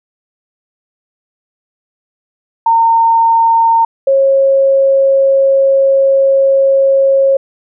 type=tone pair in turn; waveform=sine; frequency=914 / 543.5 Hz; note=A#5 / C#5; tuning=-34 / -34 cents; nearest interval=major sixth; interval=900 cents; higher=first; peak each=-6 dBFS; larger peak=neither; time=2.66-3.85 / 4.07-7.37 s; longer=second; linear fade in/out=5 ms; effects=none